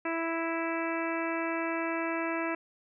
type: harmonic tone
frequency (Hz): 330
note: E4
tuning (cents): +2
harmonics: 1 / 2 / 3 / 4 / 5 / 6 / 7 / 8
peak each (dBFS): -33 / -36 / -38 / -39 / -40 / -41 / -41 / -42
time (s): 0.05-2.55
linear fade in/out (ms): 5
effects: none